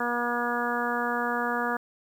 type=harmonic tone; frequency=240 Hz; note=B3; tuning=49 cents flat; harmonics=1 / 2 / 3 / 4 / 5 / 6 / 7; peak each=-33 / -33 / -33 / -33 / -33 / -33 / -33 dBFS; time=0-1.77 s; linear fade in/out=5 ms; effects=9-bit